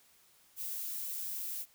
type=noise; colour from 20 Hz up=violet; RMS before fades=-39 dBFS; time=0.56-1.66 s; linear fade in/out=50 ms; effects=white hiss -65 dBFS RMS until 1.74 s